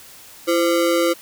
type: ring-modulated tone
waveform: square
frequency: 427.5 Hz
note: A4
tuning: 50 cents flat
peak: -13 dBFS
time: 0.47-1.14 s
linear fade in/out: 20 ms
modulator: 90.2 Hz
effects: white hiss -43 dBFS RMS until 1.21 s